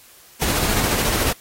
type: noise with tremolo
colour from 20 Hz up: pink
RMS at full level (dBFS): -20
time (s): 0.41-1.33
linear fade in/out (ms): 10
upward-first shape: square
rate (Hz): 14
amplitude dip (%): 25
effects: white hiss -48 dBFS RMS until 1.4 s + AAC 48 kbps